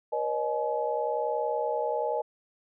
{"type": "tone cluster", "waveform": "sine", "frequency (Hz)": [479.5, 550, 611, 849], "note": ["A#4", "C#5", "D#5", "G#5"], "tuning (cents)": [49, -14, -32, 38], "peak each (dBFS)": [-31, -36, -31, -31], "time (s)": [0.12, 2.22], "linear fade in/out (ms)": 10, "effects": []}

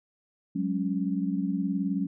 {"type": "chord", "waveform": "sine", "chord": "F# suspended second", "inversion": "none", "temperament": "equal with one note detuned", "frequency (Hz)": [185, 204, 277.2], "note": ["F#3", "G#3", "C#4"], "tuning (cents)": [0, -31, 0], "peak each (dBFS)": [-29, -31, -30], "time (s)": [0.55, 2.07], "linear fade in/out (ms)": 10, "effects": []}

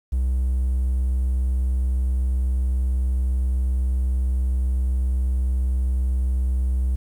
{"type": "tone", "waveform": "triangle", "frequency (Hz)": 63.7, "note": "C2", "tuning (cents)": -46, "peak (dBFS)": -16, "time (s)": [0.12, 6.96], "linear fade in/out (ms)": 10, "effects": ["tanh soft clip ceiling -12 dBFS", "9-bit"]}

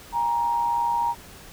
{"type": "tone pair together", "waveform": "sine", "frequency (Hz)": [815, 938], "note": ["G#5", "A#5"], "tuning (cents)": [-33, 11], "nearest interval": "major second", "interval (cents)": 244, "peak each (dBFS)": [-30, -21], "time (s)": [0.12, 1.15], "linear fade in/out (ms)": 50, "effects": ["pink hiss -45 dBFS RMS until 1.52 s"]}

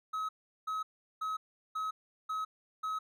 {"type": "tone bursts", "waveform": "triangle", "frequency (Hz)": 1279, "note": "D#6", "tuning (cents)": 47, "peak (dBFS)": -31, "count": 6, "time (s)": [0.13, 2.99], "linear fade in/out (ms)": 10, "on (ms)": 160, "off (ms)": 380, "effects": []}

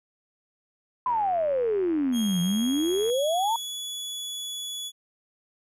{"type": "exponential two-way sweep", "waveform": "sine", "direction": "down then up", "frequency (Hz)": [1029, 170, 944], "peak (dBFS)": -22, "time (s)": [1.06, 3.56], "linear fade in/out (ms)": 2, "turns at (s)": 2.41}
{"type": "click train", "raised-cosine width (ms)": 0.5, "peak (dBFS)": -29, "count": 178, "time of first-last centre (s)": [1.07, 3.1], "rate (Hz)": 87.2}
{"type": "tone with pitch glide", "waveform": "sawtooth", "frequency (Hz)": [3259, 3403], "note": ["G#7", "G#7"], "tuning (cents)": [-33, 41], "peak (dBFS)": -29, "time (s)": [2.12, 4.92], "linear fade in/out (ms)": 50, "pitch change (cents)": 74, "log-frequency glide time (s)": [2.43, 3.76]}
{"effects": ["resampled to 32000 Hz"]}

